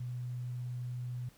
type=tone; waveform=sine; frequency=123.47 Hz; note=B2; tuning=in tune; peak=-36 dBFS; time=0-1.29 s; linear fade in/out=5 ms; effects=pink hiss -63 dBFS RMS until 1.37 s